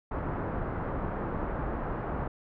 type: low-pass noise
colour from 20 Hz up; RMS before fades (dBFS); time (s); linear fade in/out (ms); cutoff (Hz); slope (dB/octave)
pink; -33; 0.11-2.28; 5; 1400; 24
effects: none